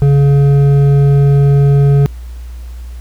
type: tone with hard clipping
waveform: sine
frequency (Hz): 140.8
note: C#3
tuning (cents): +27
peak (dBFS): -7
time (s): 0.02-2.06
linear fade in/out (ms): 0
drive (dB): 7
effects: added 60 Hz sine -24 dBFS peak until 3 s + pink hiss -45 dBFS RMS until 3 s